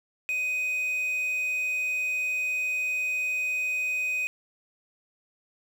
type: tone with quantisation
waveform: triangle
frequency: 2503 Hz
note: D#7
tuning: 10 cents sharp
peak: -24 dBFS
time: 0.29-4.27 s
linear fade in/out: 0 ms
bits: 8
effects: none